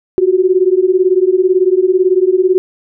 sine beating tone pair, 361.5 / 379.5 Hz, F#4 / F#4, -40 / +44 cents, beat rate 18 Hz, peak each -11 dBFS, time 0.18-2.58 s, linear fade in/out 0 ms, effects none

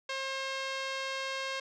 5% pulse tone with low-pass filter, 535 Hz, C5, 38 cents sharp, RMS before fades -36 dBFS, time 0.09-1.6 s, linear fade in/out 5 ms, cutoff 4400 Hz, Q 0.5, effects none

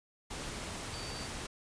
sine tone in noise, 4600 Hz, D8, 37 cents flat, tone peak -46 dBFS, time 0.93-1.27 s, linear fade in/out 10 ms, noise pink, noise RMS -41 dBFS, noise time 0.3-1.47 s, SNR -8 dB, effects resampled to 22050 Hz

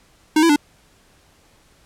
square tone with pitch steps, 309.9 / 333.2 / 293.7 Hz, D#4 / E4 / D4, -7 / +19 / 0 cents, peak -12 dBFS, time 0.36-0.561 s, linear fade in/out 5 ms, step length 67 ms, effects pink hiss -55 dBFS RMS until 1.85 s + low-pass 11000 Hz 12 dB/octave

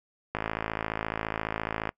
click train, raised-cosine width 0.5 ms, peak -14 dBFS, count 85, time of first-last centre 0.35-1.891 s, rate 54.5 Hz, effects noise-tail reverb RT60 0.1 s tail -24 dB re dry

